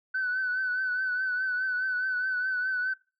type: tone with vibrato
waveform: sine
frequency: 1507 Hz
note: F#6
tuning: 31 cents sharp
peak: -25 dBFS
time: 0.14-2.94 s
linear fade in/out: 10 ms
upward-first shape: triangle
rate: 4.8 Hz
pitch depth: 49 cents each way
effects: noise-tail reverb RT60 0.3 s tail -21 dB re dry + tanh soft clip ceiling -22 dBFS